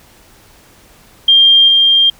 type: tone with level steps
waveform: sine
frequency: 3196 Hz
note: G7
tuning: 33 cents sharp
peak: -4 / -6 dBFS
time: 1.28-2.1 s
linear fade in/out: 5 ms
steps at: 1.68 s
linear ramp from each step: 2 ms
effects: pink hiss -45 dBFS RMS until 2.19 s